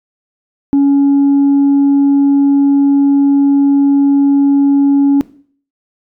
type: tone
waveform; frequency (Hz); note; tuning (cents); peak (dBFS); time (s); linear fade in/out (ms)
sine; 280; C#4; +18; -4; 0.73-5.21; 0
effects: noise-tail reverb RT60 0.5 s tail -19 dB re dry + tanh soft clip ceiling -5 dBFS